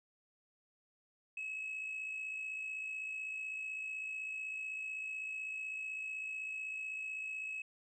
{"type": "tone with amplitude modulation", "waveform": "sine", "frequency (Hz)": 2575, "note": "E7", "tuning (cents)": -41, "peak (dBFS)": -35, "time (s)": [1.37, 7.62], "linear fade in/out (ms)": 5, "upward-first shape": "sine", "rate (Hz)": 55.9, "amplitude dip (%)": 50, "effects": ["tanh soft clip ceiling -36 dBFS"]}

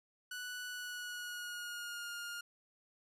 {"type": "tone with pitch glide", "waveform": "sawtooth", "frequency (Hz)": [1480, 1416.4], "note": ["F#6", "F6"], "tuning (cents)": [0, 24], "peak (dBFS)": -38, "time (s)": [0.31, 2.41], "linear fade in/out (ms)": 5, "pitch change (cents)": -76, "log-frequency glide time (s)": [0.68, 2.11], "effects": ["resampled to 32000 Hz", "13-bit"]}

